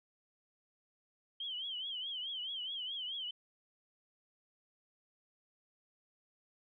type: tone with vibrato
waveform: sine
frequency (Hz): 3127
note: G7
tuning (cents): -5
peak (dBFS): -38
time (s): 1.4-3.31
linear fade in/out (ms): 5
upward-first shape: triangle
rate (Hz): 4.7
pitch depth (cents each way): 140
effects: none